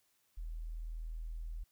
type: tone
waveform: sine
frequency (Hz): 40.41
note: E1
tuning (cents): -34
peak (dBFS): -39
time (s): 0.37-1.64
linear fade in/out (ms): 10
effects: white hiss -75 dBFS RMS until 1.71 s